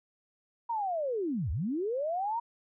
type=linear two-way sweep; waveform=sine; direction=down then up; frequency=955 to 64 to 955 Hz; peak=-29 dBFS; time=0.69-2.4 s; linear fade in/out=10 ms; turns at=1.51 s; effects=none